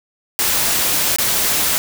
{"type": "noise with dropouts", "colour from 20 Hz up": "white", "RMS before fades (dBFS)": -17, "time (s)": [0.39, 1.78], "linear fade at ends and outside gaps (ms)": 0, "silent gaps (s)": [1.161, 1.185], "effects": []}